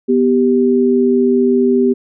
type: tone pair together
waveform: sine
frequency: 246.9 / 392 Hz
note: B3 / G4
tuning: 0 / 0 cents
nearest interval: minor sixth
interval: 800 cents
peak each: -12 dBFS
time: 0.08-1.94 s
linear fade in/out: 20 ms
effects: none

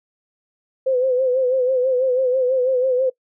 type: tone with vibrato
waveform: sine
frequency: 512 Hz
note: C5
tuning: 38 cents flat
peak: -15 dBFS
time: 0.86-3.1 s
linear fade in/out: 10 ms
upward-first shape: sine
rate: 6.1 Hz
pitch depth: 63 cents each way
effects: noise-tail reverb RT60 0.1 s tail -22 dB re dry

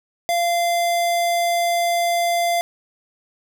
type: tone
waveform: square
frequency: 690 Hz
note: F5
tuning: 21 cents flat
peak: -18 dBFS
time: 0.29-2.61 s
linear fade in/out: 0 ms
effects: none

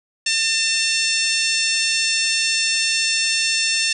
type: harmonic tone with a mistuned harmonic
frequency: 898 Hz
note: A5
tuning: 35 cents sharp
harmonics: 2 / 3 / 4 / 5 / 6 / 7 / 8 / 9 / 10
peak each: -28 / -22 / -26 / -26 / -23 / -29 / -29 / -31 / -32 dBFS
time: 0.26-3.93 s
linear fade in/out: 5 ms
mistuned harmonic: 5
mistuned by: -42 cents
effects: none

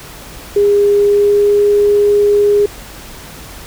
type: tone with pitch glide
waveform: sine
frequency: 407.4 to 410.9 Hz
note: G#4 to G#4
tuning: -33 to -18 cents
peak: -7 dBFS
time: 0.56-2.66 s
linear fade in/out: 5 ms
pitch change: +15 cents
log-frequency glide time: 0.97-1.65 s
effects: added 50 Hz sine -40 dBFS peak until 3.66 s + pink hiss -33 dBFS RMS until 3.66 s

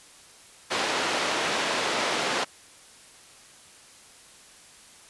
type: band-pass noise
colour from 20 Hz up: pink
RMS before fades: -27 dBFS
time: 0.7-2.45 s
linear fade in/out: 20 ms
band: 410 to 5000 Hz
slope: 12 dB/octave
effects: white hiss -51 dBFS RMS until 5.09 s + resampled to 24000 Hz

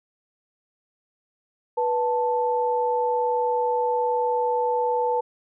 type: tone pair together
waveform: sine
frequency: 489.7 / 880.6 Hz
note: B4 / A5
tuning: -15 / +1 cents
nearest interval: minor seventh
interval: 1016 cents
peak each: -23 dBFS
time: 1.77-5.21 s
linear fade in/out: 10 ms
effects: none

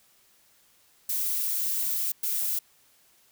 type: noise bursts at uneven times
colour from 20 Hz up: violet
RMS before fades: -28 dBFS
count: 2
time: 1.09-2.12 / 2.23-2.59 s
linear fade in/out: 5 ms
effects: white hiss -62 dBFS RMS until 3.31 s

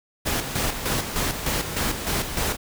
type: noise with tremolo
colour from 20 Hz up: pink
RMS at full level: -24 dBFS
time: 0.25-2.57 s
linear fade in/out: 20 ms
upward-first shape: square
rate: 3.3 Hz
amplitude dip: 55%
effects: none

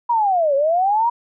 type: linear two-way sweep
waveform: sine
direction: down then up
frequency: 972 to 538 to 965 Hz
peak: -14 dBFS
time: 0.09-1.1 s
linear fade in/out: 10 ms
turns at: 0.55 s
effects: none

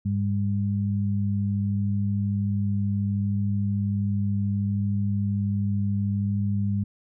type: tone pair together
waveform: sine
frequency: 101.8 / 200.5 Hz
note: G#2 / G3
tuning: -34 / +39 cents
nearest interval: octave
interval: 1173 cents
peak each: -24 / -26 dBFS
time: 0.05-6.84 s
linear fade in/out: 10 ms
effects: none

